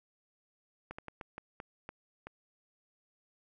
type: slowing click train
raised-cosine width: 0.5 ms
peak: -27 dBFS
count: 8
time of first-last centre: 0.91-2.27 s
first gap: 75 ms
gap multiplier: 1.31
effects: none